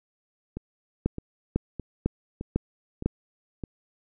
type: two click trains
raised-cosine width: 3 ms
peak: -20 / -10 dBFS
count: 6 / 5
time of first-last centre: 0.57-3.637 / 1.06-3.06 s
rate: 1.63 / 2 Hz
effects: none